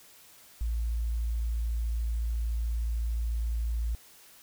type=tone; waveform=sine; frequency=56.9 Hz; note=A#1; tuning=41 cents flat; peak=-27 dBFS; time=0.61-3.95 s; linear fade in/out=0 ms; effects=white hiss -55 dBFS RMS until 4.42 s